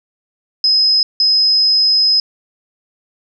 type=tone bursts at uneven times; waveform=sine; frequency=5080 Hz; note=D#8; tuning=35 cents sharp; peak=-9 dBFS; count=2; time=0.64-1.03 / 1.2-2.2 s; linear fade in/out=2 ms; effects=none